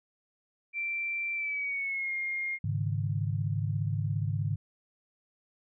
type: tone with pitch glide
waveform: sine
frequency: 2349 to 2129 Hz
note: D7 to C7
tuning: 0 to +30 cents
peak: -30 dBFS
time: 0.73-2.59 s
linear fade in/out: 50 ms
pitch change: -170 cents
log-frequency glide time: 1.34-2.14 s
type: chord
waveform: sine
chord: Ab suspended fourth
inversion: none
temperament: equal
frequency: 103.83 / 138.59 / 155.56 Hz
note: Ab2 / Db3 / Eb3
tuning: 0 / 0 / 0 cents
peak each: -30 / -33 / -34 dBFS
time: 2.64-4.56 s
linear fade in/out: 5 ms
effects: none